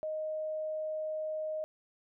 sine tone, 622.3 Hz, D#5, in tune, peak -33 dBFS, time 0.03-1.64 s, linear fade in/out 0 ms, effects none

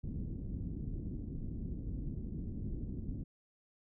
pink low-pass noise, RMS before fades -40 dBFS, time 0.03-3.24 s, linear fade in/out 10 ms, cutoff 290 Hz, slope 24 dB/octave, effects none

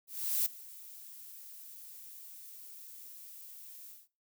violet noise with ADSR envelope, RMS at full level -29 dBFS, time 0.07-4.08 s, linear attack 390 ms, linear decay 5 ms, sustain -21 dB, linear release 180 ms, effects noise-tail reverb RT60 0.3 s tail -19 dB re dry

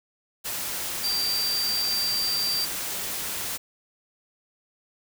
sine tone in noise, 4699 Hz, D8, in tune, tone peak -24 dBFS, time 1.03-2.66 s, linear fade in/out 20 ms, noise white, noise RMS -31 dBFS, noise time 0.44-3.58 s, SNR +4 dB, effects none

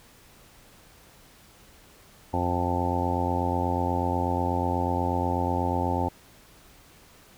harmonic tone, 88.2 Hz, F2, 18 cents sharp, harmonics 1 / 2 / 3 / 4 / 5 / 6 / 7 / 8 / 9 / 10, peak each -29 / -35 / -31 / -34 / -39 / -34 / -39 / -37 / -32 / -30 dBFS, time 2.33-6.09 s, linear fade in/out 10 ms, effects pink hiss -54 dBFS RMS until 7.37 s

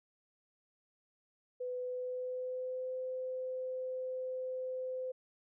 sine tone with pitch glide, 499.5 to 512.9 Hz, B4 to C5, +20 to -35 cents, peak -36 dBFS, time 1.6-5.12 s, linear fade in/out 10 ms, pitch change +45 cents, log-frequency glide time 1.79-2.95 s, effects none

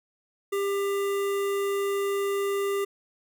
square tone with notch filter, 398.3 Hz, G4, 28 cents sharp, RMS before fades -27 dBFS, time 0.52-2.85 s, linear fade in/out 10 ms, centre 4700 Hz, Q 1.3, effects none

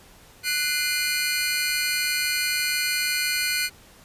sawtooth tone cluster, 1482 / 2076 / 2415 / 4298 Hz, F#6 / C7 / D7 / C8, +2 / -14 / +48 / +46 cents, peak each -25 dBFS, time 0.43-3.7 s, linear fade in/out 50 ms, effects pink hiss -51 dBFS RMS until 4.04 s + resampled to 32000 Hz

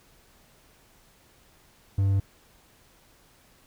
triangle tone with hard clipping, 98 Hz, G2, in tune, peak -21 dBFS, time 1.98-2.2 s, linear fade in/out 5 ms, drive 6 dB, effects pink hiss -59 dBFS RMS until 3.66 s

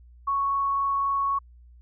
sine tone with frequency modulation, 1108.7 Hz, C#6, in tune, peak -22 dBFS, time 0.27-1.39 s, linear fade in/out 10 ms, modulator 23.7 Hz, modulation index 0.25, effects added 60 Hz sine -48 dBFS peak until 1.81 s

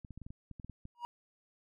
clicks, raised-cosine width 5 ms, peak -34 dBFS, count 11, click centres 0.048 / 0.107 / 0.176 / 0.217 / 0.265 / 0.305 / 0.513 / 0.598 / 0.646 / 0.697 / 0.854 s
triangle tone with exponential growth, 956 Hz, A#5, 43 cents sharp, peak -31 dBFS, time 0.95-1.05 s, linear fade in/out 0 ms, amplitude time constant 20 ms
effects none

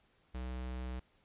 square tone, 62.9 Hz, B1, 32 cents sharp, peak -39 dBFS, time 0.34-1 s, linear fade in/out 10 ms, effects pink hiss -71 dBFS RMS until 1.24 s + resampled to 8000 Hz

